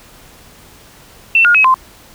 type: tone with pitch steps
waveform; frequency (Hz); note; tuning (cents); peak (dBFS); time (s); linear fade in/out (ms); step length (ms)
sine; 2689 / 1427 / 2556 / 1040; E7 / F6 / D#7 / C6; +34 / +37 / +46 / -11; -6; 1.35-1.742; 2; 98
effects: pink hiss -42 dBFS RMS until 2.14 s